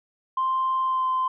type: tone with pitch glide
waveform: sine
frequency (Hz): 1046.5 to 1035.1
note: C6 to C6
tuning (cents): 0 to -19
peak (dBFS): -20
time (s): 0.37-1.28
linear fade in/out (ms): 5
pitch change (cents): -19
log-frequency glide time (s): 0.83-1.07
effects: tanh soft clip ceiling -17 dBFS